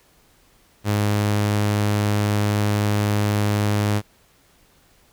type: tone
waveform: sawtooth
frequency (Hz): 103.83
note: G#2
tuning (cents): 0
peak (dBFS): -14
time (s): 0.84-4.02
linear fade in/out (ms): 50
effects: pink hiss -57 dBFS RMS until 5.12 s